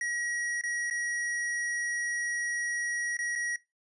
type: tone with dropouts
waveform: square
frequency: 1907 Hz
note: A#6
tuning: 39 cents sharp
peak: -31 dBFS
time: 0.01-3.56 s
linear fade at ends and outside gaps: 2 ms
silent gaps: 0.612-0.636 / 0.9-0.909 / 3.169-3.189 / 3.354-3.358 s
effects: noise-tail reverb RT60 0.2 s tail -19 dB re dry + resampled to 24000 Hz